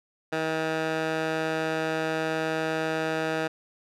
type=tone with band-pass filter; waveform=15% pulse; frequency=159.3 Hz; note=D#3; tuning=41 cents sharp; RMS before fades=-28 dBFS; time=0.32-3.48 s; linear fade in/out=10 ms; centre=1200 Hz; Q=0.59; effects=none